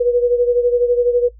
sine beating tone pair, 483.3 / 495.3 Hz, B4 / B4, -38 / +5 cents, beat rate 12 Hz, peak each -13 / -18 dBFS, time 0-1.29 s, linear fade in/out 10 ms, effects noise-tail reverb RT60 0.1 s tail -17 dB re dry + added 54 Hz sine -39 dBFS peak until 1.39 s

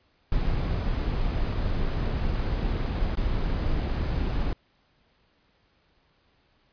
brown noise with dropouts, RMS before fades -26 dBFS, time 0.32-4.53 s, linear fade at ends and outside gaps 1 ms, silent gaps 3.154-3.171 s, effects pink hiss -66 dBFS RMS until 6.72 s + resampled to 11025 Hz

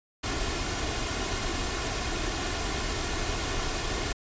pink noise with comb filter, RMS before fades -30 dBFS, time 0.23-4.13 s, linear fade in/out 10 ms, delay 2.8 ms, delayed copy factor +0.5, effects resampled to 16000 Hz

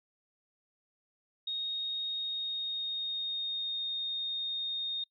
sine tone with pitch glide, 3729 to 3690 Hz, A#7 to A#7, 0 to -18 cents, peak -32 dBFS, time 1.47-5.04 s, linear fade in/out 5 ms, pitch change -18 cents, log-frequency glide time 2.11-3.87 s, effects noise-tail reverb RT60 0.1 s tail -26 dB re dry

